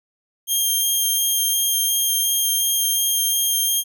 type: tone with vibrato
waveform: 5% pulse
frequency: 3200 Hz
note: G7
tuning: 35 cents sharp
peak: -10 dBFS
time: 0.47-3.84 s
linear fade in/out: 50 ms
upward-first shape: sine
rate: 2.8 Hz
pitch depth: 9 cents each way
effects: none